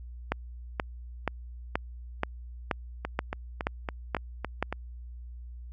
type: two click trains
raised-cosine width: 0.5 ms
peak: -11 / -16 dBFS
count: 10 / 7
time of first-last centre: 0.32-4.626 / 3.05-4.726 s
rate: 2.09 / 3.58 Hz
effects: added 60 Hz sine -40 dBFS peak until 5.72 s